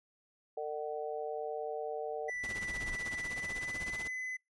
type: harmonic tone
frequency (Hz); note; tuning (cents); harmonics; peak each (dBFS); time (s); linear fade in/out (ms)
150.7; D3; +45; 3 / 4 / 5; -38 / -41 / -41; 0.57-2.3; 5
type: noise with exponential growth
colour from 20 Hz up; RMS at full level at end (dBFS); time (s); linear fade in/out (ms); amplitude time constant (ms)
brown; -43; 2.03-2.95; 1; 200
type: tone with pitch glide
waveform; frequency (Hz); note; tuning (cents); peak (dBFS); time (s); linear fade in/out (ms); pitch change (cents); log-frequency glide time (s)
triangle; 1975.5 to 2019; B6 to B6; 0 to +38; -35; 2.28-4.37; 10; +38; 3.09-4.14
type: noise with tremolo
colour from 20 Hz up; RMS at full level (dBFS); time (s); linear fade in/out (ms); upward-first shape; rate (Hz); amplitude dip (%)
pink; -43; 2.43-4.08; 10; sine; 16; 80
effects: noise-tail reverb RT60 0.2 s tail -26 dB re dry + resampled to 24000 Hz